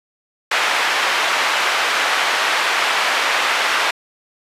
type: band-pass noise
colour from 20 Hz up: white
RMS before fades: -18 dBFS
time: 0.51-3.91 s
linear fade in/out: 5 ms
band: 720 to 2300 Hz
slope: 12 dB/octave
effects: resampled to 32000 Hz